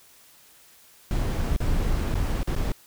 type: noise with dropouts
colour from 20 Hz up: brown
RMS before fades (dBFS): -24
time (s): 1.11-2.72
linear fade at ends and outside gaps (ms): 1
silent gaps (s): 1.563-1.603 / 2.142-2.153 / 2.431-2.473 / 2.552-2.563
effects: white hiss -54 dBFS RMS until 2.86 s